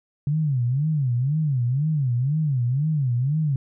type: tone with vibrato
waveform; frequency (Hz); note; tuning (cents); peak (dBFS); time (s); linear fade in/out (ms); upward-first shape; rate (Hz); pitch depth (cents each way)
sine; 137.6; C#3; -12; -19; 0.27-3.56; 2; sine; 2; 240
effects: none